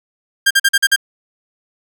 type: tone bursts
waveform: sawtooth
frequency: 1600 Hz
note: G6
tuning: 35 cents sharp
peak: -5 dBFS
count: 6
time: 0.46-0.962 s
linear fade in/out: 10 ms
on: 47 ms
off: 44 ms
effects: none